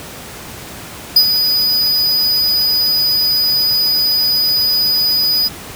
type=tone with ADSR envelope; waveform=square; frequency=4954 Hz; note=D#8; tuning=8 cents flat; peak=-4 dBFS; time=1.16-5.49 s; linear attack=5 ms; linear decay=75 ms; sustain=-8 dB; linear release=24 ms; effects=pink hiss -31 dBFS RMS until 5.75 s + high-pass 60 Hz 12 dB/octave